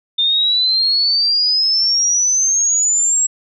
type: exponential sweep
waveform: sine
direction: up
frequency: 3600 to 7670 Hz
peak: -12 dBFS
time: 0.18-3.27 s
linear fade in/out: 10 ms
effects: none